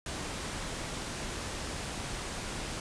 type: low-pass noise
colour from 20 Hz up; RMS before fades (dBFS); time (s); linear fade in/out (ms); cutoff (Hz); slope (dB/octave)
pink; -38; 0.06-2.8; 2; 9700; 48
effects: none